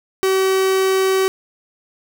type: tone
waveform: 45% pulse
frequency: 381.4 Hz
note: G4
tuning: 47 cents flat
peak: -14 dBFS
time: 0.23-1.28 s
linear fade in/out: 0 ms
effects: none